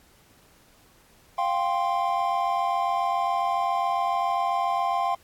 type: chord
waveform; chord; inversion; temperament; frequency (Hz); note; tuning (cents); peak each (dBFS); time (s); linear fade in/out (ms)
triangle; F suspended second; none; just; 698.5 / 785.8 / 1047.7; F5 / G5 / C6; 0 / +4 / +2; -25; 1.38-5.15; 5
effects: pink hiss -58 dBFS RMS until 5.23 s + AAC 64 kbps